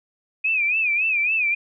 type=tone with vibrato; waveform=sine; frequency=2489 Hz; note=D#7; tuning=in tune; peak=-18 dBFS; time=0.44-1.55 s; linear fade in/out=10 ms; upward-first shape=sine; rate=3.6 Hz; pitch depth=120 cents each way; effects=none